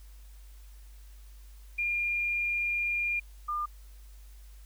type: tone pair in turn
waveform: sine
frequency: 2408 / 1204 Hz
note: D7 / D6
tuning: +43 / +43 cents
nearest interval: octave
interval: 1200 cents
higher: first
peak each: -27 / -29 dBFS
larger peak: first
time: 1.78-3.2 / 3.48-3.66 s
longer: first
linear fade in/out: 10 ms
effects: added 50 Hz sine -47 dBFS peak until 4.65 s + white hiss -62 dBFS RMS until 4.65 s